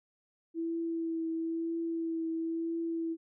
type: tone with vibrato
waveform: sine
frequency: 329.3 Hz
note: E4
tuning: 2 cents flat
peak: -31 dBFS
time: 0.54-3.17 s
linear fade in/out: 50 ms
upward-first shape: triangle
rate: 1 Hz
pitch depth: 21 cents each way
effects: none